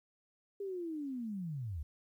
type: linear sweep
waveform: sine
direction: down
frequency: 406.6 to 67 Hz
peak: -37 dBFS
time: 0.6-1.83 s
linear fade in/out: 5 ms
effects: 12-bit